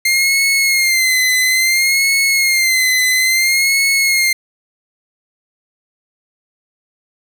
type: tone with vibrato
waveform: sawtooth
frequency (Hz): 2106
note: C7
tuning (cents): +11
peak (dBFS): -8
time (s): 0.05-4.33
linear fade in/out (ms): 5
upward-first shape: sine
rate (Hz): 0.59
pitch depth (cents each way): 70
effects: 8-bit